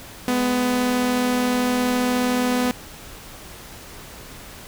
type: tone pair together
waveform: sawtooth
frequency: 210 / 249.2 Hz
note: G#3 / B3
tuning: +19 / +16 cents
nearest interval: minor third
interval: 297 cents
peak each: -25 / -15 dBFS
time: 0.28-2.71 s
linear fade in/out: 0 ms
effects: pink hiss -40 dBFS RMS until 4.67 s